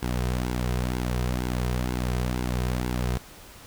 sawtooth tone with flanger, 61.74 Hz, B1, in tune, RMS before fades -27 dBFS, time 0.02-3.18 s, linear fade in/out 10 ms, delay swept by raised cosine 1.6 to 3.6 ms, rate 2.1 Hz, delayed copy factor -0.6, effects pink hiss -47 dBFS RMS until 3.66 s

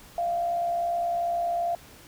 sine tone with frequency modulation, 691 Hz, F5, 19 cents flat, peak -24 dBFS, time 0.18-1.75 s, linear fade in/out 2 ms, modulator 62.4 Hz, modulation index 0.34, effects pink hiss -50 dBFS RMS until 2.07 s

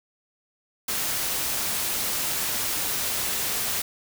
white noise, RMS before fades -27 dBFS, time 0.88-3.82 s, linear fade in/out 5 ms, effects none

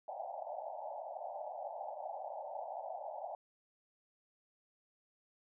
white band-pass noise, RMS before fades -44 dBFS, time 0.08-3.35 s, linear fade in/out 2 ms, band 570 to 860 Hz, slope 96 dB/octave, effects none

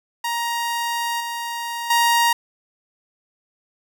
sawtooth tone with level steps, 939 Hz, A#5, 12 cents sharp, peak -18 / -22 / -11 dBFS, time 0.24-2.33 s, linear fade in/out 5 ms, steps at 1.2 / 1.9 s, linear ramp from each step 5 ms, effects none

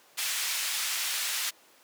pink band-pass noise, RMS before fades -31 dBFS, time 0.17-1.51 s, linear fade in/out 20 ms, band 2100 to 15000 Hz, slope 12 dB/octave, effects pink hiss -58 dBFS RMS until 1.83 s + high-pass 400 Hz 12 dB/octave

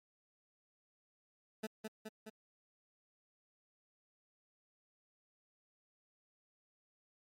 20% pulse tone with echo, 217.5 Hz, A3, 20 cents flat, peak -33 dBFS, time 1.63-1.67 s, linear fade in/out 10 ms, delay 210 ms, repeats 3, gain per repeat -3 dB, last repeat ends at 2.3 s, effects MP3 64 kbps

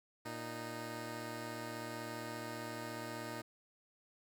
10% pulse tone pair together, 116.54 / 308.8 Hz, A#2 / D#4, 0 / -13 cents, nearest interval octave + perfect fourth, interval 1687 cents, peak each -37 / -36 dBFS, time 0.25-3.42 s, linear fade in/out 10 ms, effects none

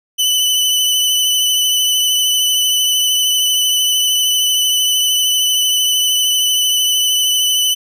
sawtooth tone with vibrato, 3000 Hz, F#7, 23 cents sharp, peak -9 dBFS, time 0.18-7.75 s, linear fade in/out 20 ms, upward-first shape triangle, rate 13 Hz, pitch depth 28 cents each way, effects none

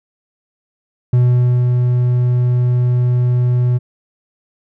triangle tone with ADSR envelope, 123.47 Hz, B2, in tune, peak -6 dBFS, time 1.13-3.79 s, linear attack 4 ms, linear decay 510 ms, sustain -3 dB, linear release 25 ms, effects none

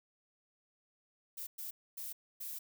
violet noise bursts at uneven times, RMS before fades -43 dBFS, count 4, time 1.37-1.47 / 1.58-1.71 / 1.97-2.13 / 2.4-2.59 s, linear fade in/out 10 ms, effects none

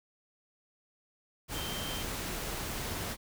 sine tone in noise, 3136 Hz, G7, in tune, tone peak -41 dBFS, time 1.52-2.05 s, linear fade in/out 50 ms, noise pink, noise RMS -37 dBFS, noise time 1.48-3.17 s, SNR -7 dB, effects none

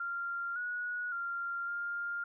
sine tone with pitch steps, 1389 / 1458 / 1388 / 1402 Hz, F6 / F#6 / F6 / F6, -10 / -26 / -11 / +6 cents, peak -34 dBFS, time 0-2.24 s, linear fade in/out 5 ms, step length 560 ms, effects none

